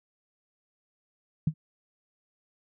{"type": "tone with exponential decay", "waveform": "sine", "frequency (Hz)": 155.56, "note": "D#3", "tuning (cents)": 0, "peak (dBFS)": -17, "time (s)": [1.47, 1.54], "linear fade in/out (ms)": 5, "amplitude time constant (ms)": 15, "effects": []}